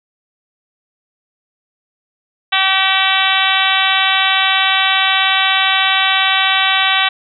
harmonic tone, 383.1 Hz, G4, 40 cents flat, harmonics 2 / 3 / 4 / 5 / 6 / 7 / 8 / 9 / 10, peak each -20 / -20 / -20 / -20 / -20 / -20 / -20 / -20 / -20 dBFS, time 2.52-7.09 s, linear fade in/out 10 ms, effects none

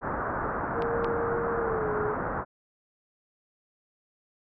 white low-pass noise, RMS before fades -31 dBFS, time 0.01-2.45 s, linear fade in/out 50 ms, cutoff 1500 Hz, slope 48 dB/octave
sine tone with pitch glide, 466.2 to 422.6 Hz, A#4 to G#4, 0 to +30 cents, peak -28 dBFS, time 0.73-2.16 s, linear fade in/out 50 ms, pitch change -170 cents, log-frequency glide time 1.59-1.9 s
clicks, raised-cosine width 0.3 ms, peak -20 dBFS, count 2, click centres 0.822 / 1.045 s
effects none

